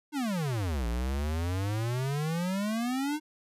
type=exponential two-way sweep; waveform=square; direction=down then up; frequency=311.1 to 56.4 to 311.1 Hz; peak=-29 dBFS; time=0.12-3.2 s; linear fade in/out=50 ms; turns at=0.87 s; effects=resampled to 32000 Hz